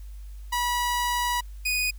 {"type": "tone pair in turn", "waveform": "sawtooth", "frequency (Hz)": [972, 2481], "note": ["B5", "D#7"], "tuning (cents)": [-28, -6], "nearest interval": "octave + major third", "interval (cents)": 1622, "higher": "second", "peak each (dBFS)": -20, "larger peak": "neither", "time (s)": [[0.52, 1.41], [1.65, 1.91]], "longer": "first", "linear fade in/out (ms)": 10, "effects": ["added 50 Hz sine -37 dBFS peak until 1.98 s", "white hiss -60 dBFS RMS until 1.98 s"]}